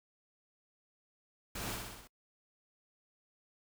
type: noise with echo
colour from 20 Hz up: pink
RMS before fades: -41 dBFS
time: 1.55-1.76 s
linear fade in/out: 5 ms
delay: 63 ms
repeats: 5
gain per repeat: -3 dB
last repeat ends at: 2.075 s
effects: noise-tail reverb RT60 0.1 s tail -26 dB re dry